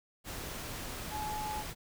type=tone in noise; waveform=sine; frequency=850 Hz; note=G#5; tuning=40 cents sharp; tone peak=-36 dBFS; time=1.1-1.64 s; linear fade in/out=50 ms; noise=pink; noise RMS=-41 dBFS; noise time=0.24-1.75 s; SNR=+2 dB; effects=none